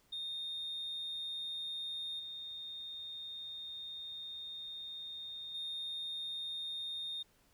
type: tone with level steps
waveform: sine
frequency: 3669 Hz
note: A#7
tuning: 28 cents flat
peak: -37 / -42 / -37 dBFS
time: 0.12-7.23 s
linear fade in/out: 10 ms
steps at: 2.19 / 5.54 s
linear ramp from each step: 10 ms
effects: tanh soft clip ceiling -35 dBFS + pink hiss -70 dBFS RMS until 7.53 s